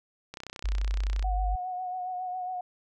click train, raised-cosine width 0.2 ms, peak -22 dBFS, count 29, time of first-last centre 0.34-1.226 s, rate 31.6 Hz
sine tone, 49.62 Hz, G1, 22 cents sharp, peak -25 dBFS, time 0.64-1.56 s, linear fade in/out 10 ms
sine tone with vibrato, 733 Hz, F#5, 16 cents flat, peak -31 dBFS, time 1.24-2.61 s, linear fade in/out 5 ms, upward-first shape sine, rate 7.3 Hz, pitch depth 30 cents each way
effects none

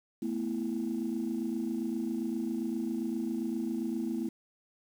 sine chord, A suspended second, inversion none, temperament just, 220 / 247.5 / 330 Hz, A3 / B3 / E4, 0 / +4 / +2 cents, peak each -34 dBFS, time 0.22-4.29 s, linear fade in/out 5 ms, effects tanh soft clip ceiling -24 dBFS + 9-bit

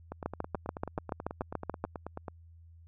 two click trains, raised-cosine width 1 ms, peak -18 / -24 dBFS, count 12 / 21, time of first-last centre 0.26-1.84 / 0.12-2.282 s, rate 6.96 / 9.25 Hz, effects added 83 Hz sine -52 dBFS peak until 2.87 s

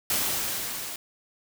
white noise with level ramp, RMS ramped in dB -25 to -36 dBFS, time 0.1-0.96 s, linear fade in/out 2 ms, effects none

